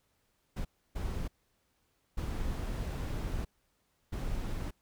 brown noise bursts at uneven times, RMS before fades -35 dBFS, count 4, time 0.56-0.65 / 0.95-1.28 / 2.17-3.45 / 4.12-4.71 s, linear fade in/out 10 ms, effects pink hiss -75 dBFS RMS until 4.81 s

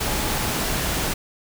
sine tone in noise, 853 Hz, G#5, 46 cents sharp, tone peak -35 dBFS, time 0.07-0.54 s, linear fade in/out 10 ms, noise pink, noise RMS -24 dBFS, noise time 0-1.14 s, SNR -14 dB, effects none

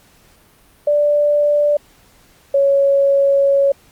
sine tone pair in turn, 587.3 / 555.7 Hz, D5 / C#5, 0 / +4 cents, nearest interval minor second, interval 96 cents, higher first, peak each -11 / -10 dBFS, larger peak second, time 0.87-1.77 / 2.54-3.72 s, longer second, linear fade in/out 5 ms, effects pink hiss -51 dBFS RMS until 3.91 s + Opus 48 kbps

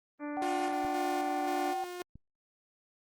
harmonic tone, 293.7 Hz, D4, in tune, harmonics 1 / 2 / 3 / 4 / 5 / 6 / 7 / 8, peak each -36 / -42 / -46 / -48 / -50 / -52 / -53 / -54 dBFS, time 0.19-1.75 s, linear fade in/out 50 ms
sine tone, 762 Hz, G5, 49 cents flat, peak -32 dBFS, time 0.37-1.84 s, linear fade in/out 0 ms
sawtooth tone with tremolo, 357 Hz, F4, 38 cents sharp, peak -31 dBFS, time 0.42-2.02 s, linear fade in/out 0 ms, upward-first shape square, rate 1.9 Hz, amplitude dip 40%
clicks, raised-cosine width 5 ms, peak -36 / -37 dBFS, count 2, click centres 0.849 / 2.156 s
effects Opus 24 kbps

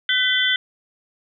sine tone cluster, 1516 / 1994 / 3103 / 3466 Hz, F#6 / B6 / G7 / A7, +42 / +16 / -18 / -27 cents, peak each -22 dBFS, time 0.09-0.56 s, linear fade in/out 2 ms, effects none

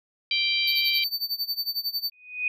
harmonic tone, 784 Hz, G5, in tune, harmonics 3 / 4 / 5 / 6, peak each -26 / -27 / -28 / -29 dBFS, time 0.31-1.04 s, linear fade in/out 2 ms
square tone with tremolo, 4560 Hz, C#8, 48 cents sharp, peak -24 dBFS, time 0.67-2.1 s, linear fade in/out 5 ms, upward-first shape sine, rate 11 Hz, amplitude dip 90%
sine tone with exponential growth, 2489 Hz, D#7, in tune, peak -20 dBFS, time 2.12-2.48 s, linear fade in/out 2 ms, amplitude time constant 77 ms
effects none

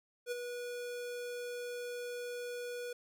square tone with ADSR envelope, 486.3 Hz, B4, 27 cents flat, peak -34 dBFS, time 0.26-2.93 s, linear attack 56 ms, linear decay 20 ms, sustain -6 dB, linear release 5 ms, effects none

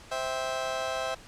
30% pulse chord, C major, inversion none, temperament just, 523.3 / 654.1 / 784.9 Hz, C5 / E5 / G5, 0 / -14 / +2 cents, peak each -32 / -30 / -34 dBFS, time 0.11-1.15 s, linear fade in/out 10 ms, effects pink hiss -50 dBFS RMS until 1.27 s + low-pass 8000 Hz 12 dB/octave

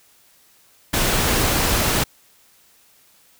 pink noise, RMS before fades -19 dBFS, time 0.93-2.04 s, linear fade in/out 10 ms, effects white hiss -55 dBFS RMS until 3.39 s

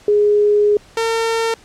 sine / sawtooth tone pair in turn, 415.3 / 454.6 Hz, G#4 / A#4, 0 / -43 cents, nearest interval major second, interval 157 cents, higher second, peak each -10 / -12 dBFS, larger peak first, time 0.08-0.77 / 0.97-1.54 s, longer first, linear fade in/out 2 ms, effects pink hiss -46 dBFS RMS until 1.64 s + low-pass 8000 Hz 12 dB/octave

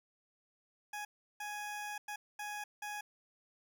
20% pulse tone bursts at uneven times, 833 Hz, G#5, 5 cents sharp, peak -35 dBFS, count 5, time 0.93-1.05 / 1.4-1.98 / 2.08-2.16 / 2.39-2.64 / 2.82-3.01 s, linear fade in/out 5 ms, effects none

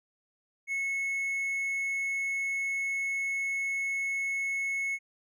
triangle tone, 2192 Hz, C#7, 20 cents flat, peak -27 dBFS, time 0.67-4.99 s, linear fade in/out 50 ms, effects none

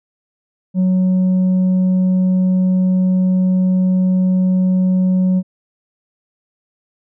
sine tone with tanh clipping, 185 Hz, F#3, in tune, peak -12 dBFS, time 0.74-5.43 s, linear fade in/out 50 ms, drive 3 dB, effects none

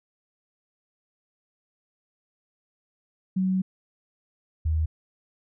sine tone pair in turn, 187.6 / 78.88 Hz, F#3 / D#2, +24 / +24 cents, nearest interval octave + minor third, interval 1500 cents, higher first, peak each -21 dBFS, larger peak neither, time 3.36-3.62 / 4.65-4.86 s, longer first, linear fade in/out 10 ms, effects none

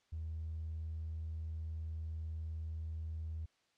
triangle tone with tanh clipping, 79.7 Hz, D#2, 42 cents sharp, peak -38 dBFS, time 0.12-3.46 s, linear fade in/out 10 ms, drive 1 dB, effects white hiss -75 dBFS RMS until 3.77 s + low-pass 5000 Hz 12 dB/octave

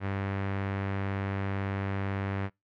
sawtooth tone with low-pass filter, 98 Hz, G2, in tune, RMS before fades -32 dBFS, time 0-2.5 s, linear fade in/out 50 ms, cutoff 2000 Hz, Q 1.7, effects noise-tail reverb RT60 0.2 s tail -25 dB re dry

